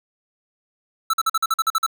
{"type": "tone bursts", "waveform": "square", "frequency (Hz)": 1318.5, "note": "E6", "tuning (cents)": 0, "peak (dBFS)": -17, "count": 10, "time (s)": [1.1, 1.864], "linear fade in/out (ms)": 5, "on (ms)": 35, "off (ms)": 46, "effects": []}